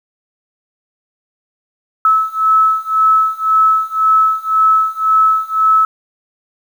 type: beating tone pair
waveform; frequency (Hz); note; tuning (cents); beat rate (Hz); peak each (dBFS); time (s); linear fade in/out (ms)
sine; 1299 / 1300.9; E6 / E6; -26 / -23; 1.9; -13 / -12; 2.05-5.85; 2
effects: 7-bit